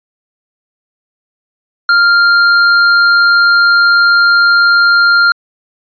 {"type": "tone", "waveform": "square", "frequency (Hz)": 1396.9, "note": "F6", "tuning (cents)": 0, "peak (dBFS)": -6, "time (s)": [1.89, 5.32], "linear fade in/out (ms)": 2, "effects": ["resampled to 11025 Hz"]}